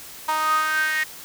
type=tone with high-pass filter sweep; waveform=sawtooth; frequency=311.1 Hz; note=D#4; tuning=in tune; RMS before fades=-22 dBFS; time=0.28-1.04 s; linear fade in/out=10 ms; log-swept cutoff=1000 to 1900 Hz; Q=8.9; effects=white hiss -40 dBFS RMS until 1.24 s